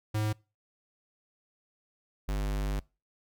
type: tone pair in turn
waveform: square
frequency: 107.1 / 50.08 Hz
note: A2 / G1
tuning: -46 / +38 cents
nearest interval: octave + minor second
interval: 1316 cents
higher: first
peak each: -28 / -29 dBFS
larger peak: first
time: 0.14-0.33 / 2.28-2.8 s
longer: second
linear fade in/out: 10 ms
effects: noise-tail reverb RT60 0.3 s tail -24 dB re dry